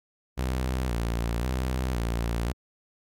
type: tone with vibrato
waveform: sawtooth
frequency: 60.7 Hz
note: B1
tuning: 29 cents flat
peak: -22 dBFS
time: 0.37-2.53 s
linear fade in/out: 20 ms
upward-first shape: square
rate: 0.95 Hz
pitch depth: 86 cents each way
effects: AAC 64 kbps